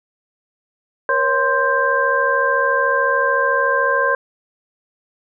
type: tone cluster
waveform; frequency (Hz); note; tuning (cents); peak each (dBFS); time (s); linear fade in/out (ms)
sine; 477.3 / 551 / 1044 / 1579; A#4 / C#5 / C6 / G6; +41 / -11 / -4 / +12; -23 / -20 / -19 / -18; 1.09-4.15; 2
effects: none